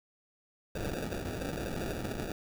violet noise with sample-and-hold, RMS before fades -36 dBFS, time 0.75-2.32 s, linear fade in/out 5 ms, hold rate 1050 Hz, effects none

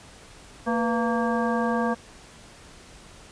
harmonic tone with a mistuned harmonic, 230.1 Hz, A#3, 22 cents flat, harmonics 1 / 2 / 3 / 4 / 5 / 7, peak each -25 / -28 / -30 / -31 / -32 / -33 dBFS, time 0.66-1.95 s, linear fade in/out 20 ms, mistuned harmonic 2, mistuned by +110 cents, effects pink hiss -48 dBFS RMS until 3.31 s + resampled to 22050 Hz

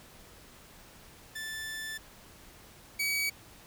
sawtooth tone pair in turn, 1760 / 2271 Hz, A6 / C#7, 0 / +41 cents, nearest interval major third, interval 441 cents, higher second, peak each -33 / -25 dBFS, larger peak second, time 1.35-1.98 / 2.99-3.3 s, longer first, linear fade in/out 10 ms, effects pink hiss -54 dBFS RMS until 3.66 s

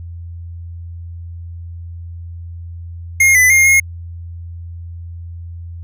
square tone with pitch steps, 2137 / 2005 / 2127 / 2151 Hz, C7 / B6 / C7 / C7, +36 / +26 / +28 / +47 cents, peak -8 dBFS, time 3.2-3.8 s, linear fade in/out 5 ms, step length 150 ms, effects added 85 Hz sine -27 dBFS peak until 5.83 s

